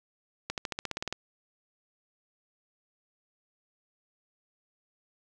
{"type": "accelerating click train", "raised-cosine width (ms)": 0.2, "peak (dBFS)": -15, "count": 11, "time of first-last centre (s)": [0.5, 1.126], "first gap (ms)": 78, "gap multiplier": 0.95, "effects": []}